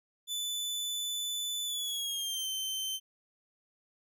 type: tone with pitch glide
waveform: sawtooth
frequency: 3495 to 3096 Hz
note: A7 to G7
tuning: -12 to -22 cents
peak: -30 dBFS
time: 0.27-3 s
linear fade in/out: 50 ms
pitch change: -210 cents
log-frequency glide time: 1.65-2.48 s
effects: none